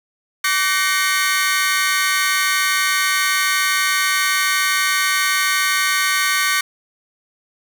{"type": "tone cluster", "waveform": "sawtooth", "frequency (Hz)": [1156, 1524, 1859, 2147], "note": ["D6", "G6", "A#6", "C7"], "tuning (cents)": [-28, -49, -5, 44], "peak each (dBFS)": -18, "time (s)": [0.44, 6.61], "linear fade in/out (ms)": 5, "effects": []}